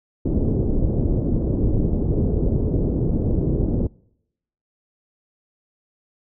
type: low-pass noise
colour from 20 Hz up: pink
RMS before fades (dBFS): -20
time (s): 0.25-3.87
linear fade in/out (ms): 5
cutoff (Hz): 430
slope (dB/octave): 24
effects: noise-tail reverb RT60 0.8 s tail -25 dB re dry